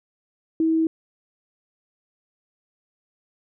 sine tone, 322.6 Hz, E4, 37 cents flat, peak -17 dBFS, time 0.6-0.87 s, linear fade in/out 2 ms, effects none

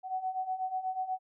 sine beating tone pair, 744 / 752.2 Hz, F#5 / F#5, +9 / +28 cents, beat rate 8.2 Hz, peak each -37 / -33 dBFS, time 0.03-1.19 s, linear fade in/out 50 ms, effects none

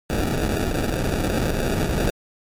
pink noise with sample-and-hold, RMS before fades -22 dBFS, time 0.1-2.1 s, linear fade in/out 0 ms, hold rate 1050 Hz, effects MP3 64 kbps

